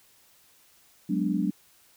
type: chord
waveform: sine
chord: G# half-diminished seventh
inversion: third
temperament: equal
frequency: 185 / 207.7 / 246.9 / 293.7 Hz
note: F#3 / G#3 / B3 / D4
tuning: 0 / 0 / 0 / 0 cents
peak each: -28 / -29 / -32 / -29 dBFS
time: 1.09-1.51 s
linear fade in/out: 10 ms
effects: white hiss -60 dBFS RMS until 1.96 s